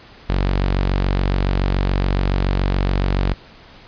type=tone; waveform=sawtooth; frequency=47.07 Hz; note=F#1; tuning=30 cents sharp; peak=-12 dBFS; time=0.29-3.34 s; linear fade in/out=10 ms; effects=pink hiss -44 dBFS RMS until 3.87 s + resampled to 11025 Hz